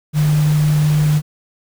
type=tone in noise; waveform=sine; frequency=151 Hz; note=D3; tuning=48 cents sharp; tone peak=-11 dBFS; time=0.13-1.22 s; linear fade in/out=50 ms; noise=pink; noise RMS=-29 dBFS; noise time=0.13-1.22 s; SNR=+15 dB; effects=none